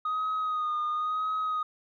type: tone with vibrato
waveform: sine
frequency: 1244.5 Hz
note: D#6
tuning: in tune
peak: -25 dBFS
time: 0.05-1.63 s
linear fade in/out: 5 ms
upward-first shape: sine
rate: 0.97 Hz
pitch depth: 35 cents each way
effects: tanh soft clip ceiling -25 dBFS